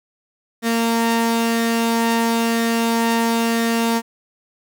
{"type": "tone pair together", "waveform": "sawtooth", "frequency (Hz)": [230, 921], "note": ["A#3", "A#5"], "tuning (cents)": [-23, -21], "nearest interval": "2 octaves", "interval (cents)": 2402, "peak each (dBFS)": [-13, -21], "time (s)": [0.62, 4.02], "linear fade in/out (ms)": 50, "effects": []}